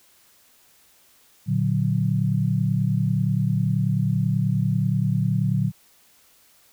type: chord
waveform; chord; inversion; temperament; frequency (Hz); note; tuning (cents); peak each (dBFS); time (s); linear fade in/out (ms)
sine; Bb augmented; none; equal; 116.54 / 146.83 / 185; Bb2 / D3 / F#3; 0 / 0 / 0; -23 / -23 / -24; 1.46-5.72; 50
effects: white hiss -57 dBFS RMS until 6.72 s